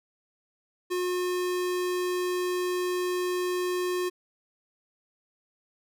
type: tone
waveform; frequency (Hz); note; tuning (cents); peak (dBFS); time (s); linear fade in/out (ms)
square; 360; F#4; -47; -27; 0.9-4.1; 20
effects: none